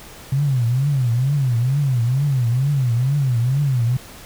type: tone with vibrato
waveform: sine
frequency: 130 Hz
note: C3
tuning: 11 cents flat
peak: -15 dBFS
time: 0.32-3.97 s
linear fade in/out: 5 ms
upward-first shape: triangle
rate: 2.2 Hz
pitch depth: 230 cents each way
effects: pink hiss -40 dBFS RMS until 4.25 s